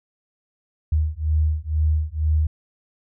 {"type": "beating tone pair", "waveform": "sine", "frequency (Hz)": [76.4, 78.5], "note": ["D#2", "D#2"], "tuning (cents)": [-31, 16], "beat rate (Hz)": 2.1, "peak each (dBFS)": -21, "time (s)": [0.92, 2.47], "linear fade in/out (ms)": 5, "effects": []}